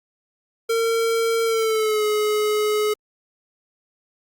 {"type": "tone with pitch glide", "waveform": "square", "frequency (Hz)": [456.4, 423.4], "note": ["A#4", "G#4"], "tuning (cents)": [-37, 33], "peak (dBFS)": -19, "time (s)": [0.69, 2.94], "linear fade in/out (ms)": 10, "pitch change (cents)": -130, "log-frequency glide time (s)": [1.44, 2.04], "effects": ["Opus 48 kbps"]}